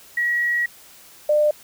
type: tone pair in turn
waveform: sine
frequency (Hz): 1914 / 599.2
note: A#6 / D5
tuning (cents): +45 / +35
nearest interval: octave + minor sixth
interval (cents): 2010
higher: first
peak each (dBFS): -18 / -14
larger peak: second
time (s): 0.17-0.66 / 1.29-1.51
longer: first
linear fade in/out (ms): 5
effects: white hiss -47 dBFS RMS until 1.63 s